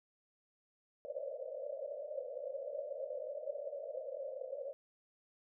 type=band-pass noise; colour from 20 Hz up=pink; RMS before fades=-43 dBFS; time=1.05-4.73 s; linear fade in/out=0 ms; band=520 to 600 Hz; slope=96 dB/octave; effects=none